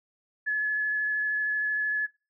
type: tone with vibrato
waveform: sine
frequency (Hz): 1709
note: G#6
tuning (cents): +49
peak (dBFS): -24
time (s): 0.46-2.07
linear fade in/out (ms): 20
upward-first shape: sine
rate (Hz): 13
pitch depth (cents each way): 9
effects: noise-tail reverb RT60 0.3 s tail -24 dB re dry